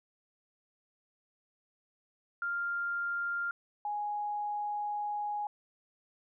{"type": "tone pair in turn", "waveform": "sine", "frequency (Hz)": [1396.9, 830.6], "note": ["F6", "G#5"], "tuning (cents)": [0, 0], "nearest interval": "major sixth", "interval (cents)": 900, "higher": "first", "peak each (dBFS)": [-31, -32], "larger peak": "first", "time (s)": [[2.42, 3.51], [3.85, 5.47]], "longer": "second", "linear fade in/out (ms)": 2, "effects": []}